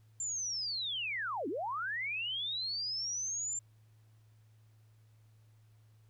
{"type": "linear two-way sweep", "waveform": "sine", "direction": "down then up", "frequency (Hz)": [7350, 253.3, 7350], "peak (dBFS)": -34, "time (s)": [0.2, 3.59], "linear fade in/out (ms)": 2, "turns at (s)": 1.48, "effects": ["added 109 Hz sine -60 dBFS peak until 6.09 s", "pink hiss -75 dBFS RMS until 6.09 s"]}